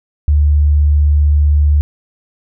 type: tone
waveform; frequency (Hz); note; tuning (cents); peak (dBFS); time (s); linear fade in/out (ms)
sine; 73.7; D2; +7; -7; 0.28-1.81; 0
effects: none